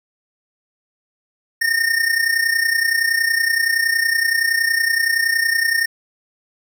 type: tone with amplitude modulation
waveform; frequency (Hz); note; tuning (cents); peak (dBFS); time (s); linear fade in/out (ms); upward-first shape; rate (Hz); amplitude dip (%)
square; 1827; A#6; -35; -13; 1.61-5.86; 10; sine; 30.7; 70
effects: none